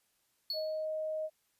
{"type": "tone with exponential decay", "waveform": "triangle", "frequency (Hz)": 4393, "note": "C#8", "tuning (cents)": -16, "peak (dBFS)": -30, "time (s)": [0.5, 0.85], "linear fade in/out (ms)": 2, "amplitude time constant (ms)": 75}
{"type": "tone", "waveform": "sine", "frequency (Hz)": 625, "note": "D#5", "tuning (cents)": 8, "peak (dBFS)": -33, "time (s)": [0.53, 1.3], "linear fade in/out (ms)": 50}
{"effects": ["white hiss -75 dBFS RMS until 1.59 s", "resampled to 32000 Hz"]}